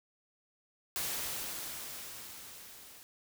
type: noise with level ramp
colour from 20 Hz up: white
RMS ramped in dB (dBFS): -35 to -54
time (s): 0.96-3.03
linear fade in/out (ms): 0
effects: none